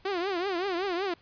sawtooth tone with vibrato, 370 Hz, F#4, in tune, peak -24 dBFS, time 0.05-1.14 s, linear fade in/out 5 ms, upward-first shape triangle, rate 5.3 Hz, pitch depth 190 cents each way, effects pink hiss -60 dBFS RMS until 1.21 s + resampled to 11025 Hz

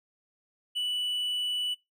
triangle tone, 2963 Hz, F#7, 2 cents sharp, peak -26 dBFS, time 0.75-1.75 s, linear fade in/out 20 ms, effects noise-tail reverb RT60 0.2 s tail -22 dB re dry

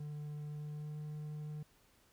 triangle tone with pitch glide, 148.8 to 150.96 Hz, D3 to D3, +23 to +48 cents, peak -39 dBFS, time 0-1.63 s, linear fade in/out 5 ms, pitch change +25 cents, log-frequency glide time 0.5-0.95 s, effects pink hiss -69 dBFS RMS until 2.12 s

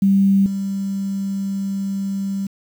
sine tone with level steps, 196 Hz, G3, in tune, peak -11 / -20 dBFS, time 0.02-2.47 s, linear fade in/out 5 ms, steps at 0.46 s, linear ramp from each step 2 ms, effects 7-bit

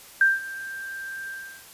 sine tone with ADSR envelope, 1579 Hz, G6, 12 cents sharp, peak -13 dBFS, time 0.21-1.65 s, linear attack 3 ms, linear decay 180 ms, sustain -19 dB, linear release 350 ms, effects white hiss -47 dBFS RMS until 1.73 s + resampled to 32000 Hz

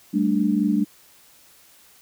sine chord, G suspended second, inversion none, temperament just, 196 / 220.5 / 294 Hz, G3 / A3 / D4, 0 / +4 / +2 cents, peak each -22 dBFS, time 0.13-0.85 s, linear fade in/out 20 ms, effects white hiss -53 dBFS RMS until 2.01 s

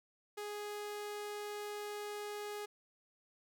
sawtooth tone, 415.3 Hz, G#4, in tune, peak -37 dBFS, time 0.37-2.66 s, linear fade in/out 10 ms, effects none

